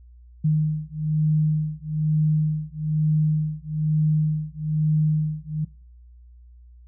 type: beating tone pair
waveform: sine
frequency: 153.5 / 154.6 Hz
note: D#3 / D#3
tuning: -23 / -11 cents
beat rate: 1.1 Hz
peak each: -22 dBFS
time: 0.44-5.65 s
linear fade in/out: 10 ms
effects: noise-tail reverb RT60 0.4 s tail -21 dB re dry + added 60 Hz sine -45 dBFS peak until 6.87 s